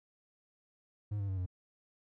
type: tone with pitch steps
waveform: triangle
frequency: 103.83 / 99.37 / 95.1 / 91.02 Hz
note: G#2 / G2 / F#2 / F#2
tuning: 0 / +24 / +48 / -28 cents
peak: -31 dBFS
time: 1.11-1.462 s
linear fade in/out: 10 ms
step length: 88 ms
effects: none